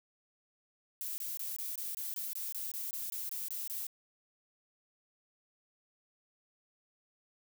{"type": "noise bursts", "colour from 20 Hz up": "violet", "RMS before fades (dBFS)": -39, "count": 15, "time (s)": [1.01, 3.868], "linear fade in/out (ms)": 0, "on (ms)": 170, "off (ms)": 22, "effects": []}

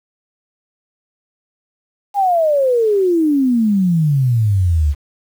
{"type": "exponential sweep", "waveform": "sine", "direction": "down", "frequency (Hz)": [828, 69.3], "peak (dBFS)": -11, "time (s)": [2.14, 4.95], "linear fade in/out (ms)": 50, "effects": ["7-bit"]}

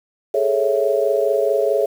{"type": "chord", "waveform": "sine", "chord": "A major seventh", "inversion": "third", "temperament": "equal", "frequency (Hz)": [415.3, 440, 554.4, 659.3], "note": ["G#4", "A4", "C#5", "E5"], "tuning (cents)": [0, 0, 0, 0], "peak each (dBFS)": [-20, -22, -19, -22], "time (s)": [0.34, 1.86], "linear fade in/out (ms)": 5, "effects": ["7-bit"]}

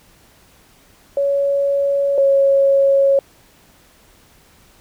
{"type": "tone pair in turn", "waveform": "sine", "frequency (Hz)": [560, 550.4], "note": ["C#5", "C#5"], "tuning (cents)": [18, -12], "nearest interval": "unison", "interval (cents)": 30, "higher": "first", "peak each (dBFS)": [-14, -10], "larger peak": "second", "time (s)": [[1.17, 2.18], [2.18, 3.19]], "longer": "neither", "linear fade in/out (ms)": 2, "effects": ["pink hiss -51 dBFS RMS until 4.8 s"]}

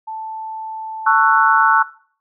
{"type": "tone", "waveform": "sine", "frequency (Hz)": 880, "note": "A5", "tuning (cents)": 0, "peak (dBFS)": -25, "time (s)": [0.07, 1.14], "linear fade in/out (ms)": 10}
{"type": "chord", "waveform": "sine", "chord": "F# minor seventh", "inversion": "first", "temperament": "just", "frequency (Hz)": [888, 1110, 1332, 1480], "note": ["A5", "C#6", "E6", "F#6"], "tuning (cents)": [16, 2, 18, 0], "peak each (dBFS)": -16, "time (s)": [1.06, 1.83], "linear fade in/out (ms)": 10}
{"effects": ["noise-tail reverb RT60 0.5 s tail -19 dB re dry"]}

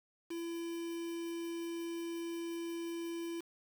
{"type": "tone with quantisation", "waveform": "triangle", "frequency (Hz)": 336.8, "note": "E4", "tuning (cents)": 37, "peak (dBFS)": -36, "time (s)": [0.3, 3.41], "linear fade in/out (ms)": 10, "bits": 8, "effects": []}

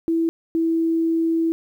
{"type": "tone pair in turn", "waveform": "sine", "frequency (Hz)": [329.6, 328.2], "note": ["E4", "E4"], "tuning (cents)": [0, -8], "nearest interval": "unison", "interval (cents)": 8, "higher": "first", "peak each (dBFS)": -17, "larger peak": "neither", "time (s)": [[0.08, 0.29], [0.55, 1.52]], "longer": "second", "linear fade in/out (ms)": 0, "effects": ["9-bit"]}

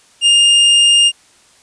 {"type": "tone", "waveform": "45% pulse", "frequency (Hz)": 2819, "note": "F7", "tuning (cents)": 16, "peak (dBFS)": -7, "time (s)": [0.21, 1.12], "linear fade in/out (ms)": 50, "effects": ["white hiss -49 dBFS RMS until 1.62 s", "resampled to 22050 Hz"]}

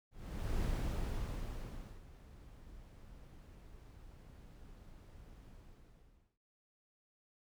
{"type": "noise with ADSR envelope", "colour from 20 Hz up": "brown", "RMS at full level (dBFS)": -35, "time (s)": [0.11, 6.38], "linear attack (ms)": 510, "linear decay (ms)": 1400, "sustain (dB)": -20, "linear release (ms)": 870, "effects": []}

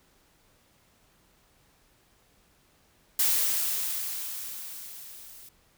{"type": "noise with level ramp", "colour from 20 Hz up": "blue", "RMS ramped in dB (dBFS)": [-23, -49], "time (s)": [3.19, 5.49], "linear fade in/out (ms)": 5, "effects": ["pink hiss -64 dBFS RMS until 5.77 s"]}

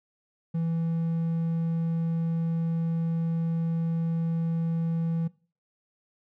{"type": "tone", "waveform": "triangle", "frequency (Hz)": 165.3, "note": "E3", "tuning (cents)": 5, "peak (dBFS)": -23, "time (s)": [0.54, 5.28], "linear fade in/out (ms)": 10, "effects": ["noise-tail reverb RT60 0.4 s tail -21 dB re dry"]}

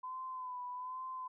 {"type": "tone with vibrato", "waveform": "sine", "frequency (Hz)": 1012, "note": "B5", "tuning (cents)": 42, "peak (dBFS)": -40, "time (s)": [0.03, 1.28], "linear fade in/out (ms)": 10, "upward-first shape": "sine", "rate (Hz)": 1.2, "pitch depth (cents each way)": 41, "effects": []}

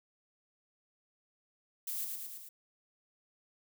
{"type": "noise with echo", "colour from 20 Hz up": "violet", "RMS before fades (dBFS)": -38, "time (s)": [1.87, 2.05], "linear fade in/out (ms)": 5, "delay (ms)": 110, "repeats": 4, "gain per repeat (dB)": -3, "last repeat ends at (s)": 2.49, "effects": []}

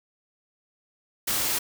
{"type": "noise", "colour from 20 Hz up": "white", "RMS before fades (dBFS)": -26, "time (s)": [1.27, 1.59], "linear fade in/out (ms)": 10, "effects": []}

